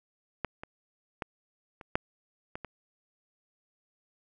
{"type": "clicks", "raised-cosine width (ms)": 0.5, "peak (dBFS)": [-15, -25, -18, -30, -10, -22, -24], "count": 7, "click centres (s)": [0.447, 0.635, 1.222, 1.812, 1.955, 2.555, 2.647], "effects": []}